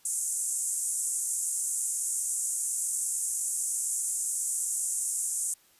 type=band-pass noise; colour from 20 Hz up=white; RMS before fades=-31 dBFS; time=0.05-5.54 s; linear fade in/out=5 ms; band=7000 to 10000 Hz; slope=48 dB/octave; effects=white hiss -62 dBFS RMS until 5.79 s + resampled to 32000 Hz